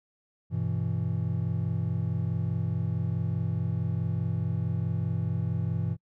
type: chord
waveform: triangle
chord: E minor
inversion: first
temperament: just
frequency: 98.89 / 123.61 / 164.81 Hz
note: G2 / B2 / E3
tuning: +16 / +2 / 0 cents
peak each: -29 dBFS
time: 0.5-5.97 s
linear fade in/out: 50 ms
effects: noise-tail reverb RT60 0.1 s tail -26 dB re dry